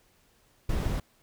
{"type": "noise", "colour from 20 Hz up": "brown", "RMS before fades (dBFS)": -28, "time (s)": [0.69, 1], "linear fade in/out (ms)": 5, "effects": ["pink hiss -65 dBFS RMS until 1.22 s"]}